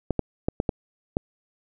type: clicks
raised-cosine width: 2 ms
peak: -9 dBFS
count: 6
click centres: 0.107 / 0.193 / 0.485 / 0.601 / 0.692 / 1.169 s
effects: none